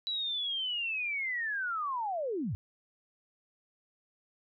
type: linear sweep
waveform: sine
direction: down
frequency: 3951 to 77.78 Hz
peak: -31 dBFS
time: 0.07-2.55 s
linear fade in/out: 0 ms
effects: none